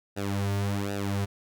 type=tone with flanger; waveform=sawtooth; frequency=100 Hz; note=G2; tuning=35 cents sharp; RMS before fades=-29 dBFS; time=0.16-1.26 s; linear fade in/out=20 ms; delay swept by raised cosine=0.91 to 3.91 ms; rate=1.3 Hz; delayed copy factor=-0.85; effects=none